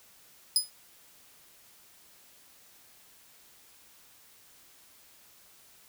20% pulse tone with exponential decay, 5010 Hz, D#8, 11 cents sharp, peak -13 dBFS, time 0.56-0.7 s, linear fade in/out 1 ms, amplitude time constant 30 ms, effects white hiss -58 dBFS RMS until 5.88 s

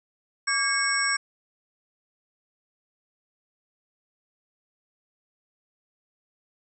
sine tone cluster, 1150 / 1619 / 2191 / 5510 / 7990 Hz, D6 / G#6 / C#7 / F8 / B8, -37 / -45 / -21 / -24 / +19 cents, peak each -30 / -26 / -29 / -29 / -30 dBFS, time 0.47-1.17 s, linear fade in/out 10 ms, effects none

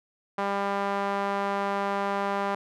sawtooth tone with band-pass filter, 199.3 Hz, G3, 29 cents sharp, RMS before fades -28 dBFS, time 0.38-2.55 s, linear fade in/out 5 ms, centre 950 Hz, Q 1.4, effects none

